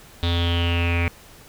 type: tone with low-pass filter sweep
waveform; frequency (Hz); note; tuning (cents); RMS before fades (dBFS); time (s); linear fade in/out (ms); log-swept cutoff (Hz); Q
square; 85.6; F2; -34; -21; 0.23-1.08; 0; 3700 to 2300; 9.2
effects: pink hiss -47 dBFS RMS until 1.48 s